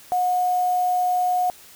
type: tone with quantisation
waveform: sine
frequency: 725 Hz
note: F#5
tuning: 35 cents flat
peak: -18 dBFS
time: 0.12-1.5 s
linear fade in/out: 0 ms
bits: 6
effects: white hiss -47 dBFS RMS until 1.75 s